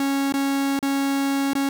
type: tone with dropouts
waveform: 45% pulse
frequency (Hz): 275.8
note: C#4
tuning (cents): -9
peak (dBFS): -20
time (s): 0-1.69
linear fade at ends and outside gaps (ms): 2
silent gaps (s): 0.324-0.339 / 0.791-0.827 / 1.534-1.552
effects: 10-bit